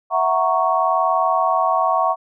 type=chord; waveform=sine; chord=F# dominant seventh; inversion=third; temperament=equal; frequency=659.3 / 740 / 932.3 / 1108.7 Hz; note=E5 / F#5 / A#5 / C#6; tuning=0 / 0 / 0 / 0 cents; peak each=-21 / -20 / -23 / -19 dBFS; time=0.1-2.16 s; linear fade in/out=50 ms; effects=none